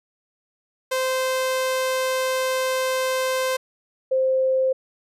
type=tone pair in turn; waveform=sawtooth / sine; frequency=519 / 523.5 Hz; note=C5 / C5; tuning=-14 / +1 cents; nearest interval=unison; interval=15 cents; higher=second; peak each=-17 dBFS; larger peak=neither; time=0.91-3.57 / 4.11-4.73 s; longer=first; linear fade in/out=10 ms; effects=resampled to 32000 Hz